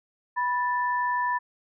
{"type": "tone pair together", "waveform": "sine", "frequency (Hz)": [984, 1763], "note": ["B5", "A6"], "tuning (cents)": [-7, 3], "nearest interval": "minor seventh", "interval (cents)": 1010, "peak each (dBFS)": [-24, -30], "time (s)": [0.36, 1.39], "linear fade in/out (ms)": 20, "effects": []}